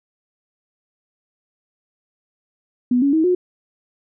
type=tone with pitch steps; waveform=sine; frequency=246.9 / 280.4 / 318.3 / 361.5 Hz; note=B3 / C#4 / D#4 / F#4; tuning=0 / +20 / +39 / -40 cents; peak=-13 dBFS; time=2.91-3.35 s; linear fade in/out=5 ms; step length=110 ms; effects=none